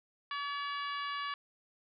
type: harmonic tone with a mistuned harmonic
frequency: 570 Hz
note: C#5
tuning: 48 cents sharp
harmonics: 2 / 3 / 4 / 5 / 6 / 7 / 8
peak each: -37 / -42 / -47 / -45 / -48 / -52 / -53 dBFS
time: 0.31-1.34 s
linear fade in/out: 2 ms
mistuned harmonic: 8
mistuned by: +52 cents
effects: none